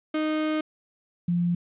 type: tone pair in turn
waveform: 35% pulse / sine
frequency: 309.5 / 174.07 Hz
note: D#4 / F3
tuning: -9 / -5 cents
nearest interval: minor seventh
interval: 996 cents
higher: first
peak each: -22 / -21 dBFS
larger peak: second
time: 0.14-0.61 / 1.28-1.55 s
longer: first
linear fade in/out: 5 ms
effects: resampled to 8000 Hz + 10-bit